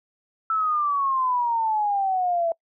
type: exponential sweep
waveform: sine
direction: down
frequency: 1327 to 659.3 Hz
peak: -20 dBFS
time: 0.5-2.52 s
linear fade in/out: 2 ms
effects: noise-tail reverb RT60 0.1 s tail -26 dB re dry